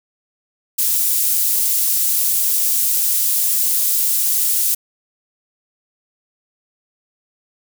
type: high-pass noise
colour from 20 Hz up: pink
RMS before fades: -17 dBFS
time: 0.78-4.75 s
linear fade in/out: 10 ms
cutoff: 11000 Hz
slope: 12 dB/octave
effects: none